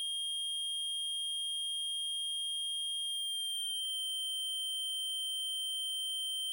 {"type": "tone with pitch glide", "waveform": "square", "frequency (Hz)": [3228, 3127], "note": ["G#7", "G7"], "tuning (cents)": [-50, -5], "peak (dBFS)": -35, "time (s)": [0, 6.52], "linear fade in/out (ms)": 0, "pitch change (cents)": -55, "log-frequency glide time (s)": [3.02, 4], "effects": []}